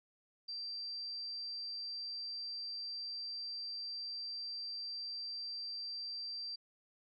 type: tone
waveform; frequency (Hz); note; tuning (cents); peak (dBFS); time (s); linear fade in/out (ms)
sine; 4699; D8; 0; -40; 0.48-6.56; 10
effects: none